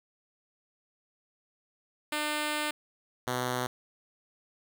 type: tone pair in turn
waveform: 5% pulse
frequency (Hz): 300 / 125.26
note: D4 / B2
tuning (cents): +37 / +25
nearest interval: octave + minor third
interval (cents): 1512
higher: first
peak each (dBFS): -18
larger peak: neither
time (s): 2.12-2.71 / 3.27-3.67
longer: first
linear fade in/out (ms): 5
effects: none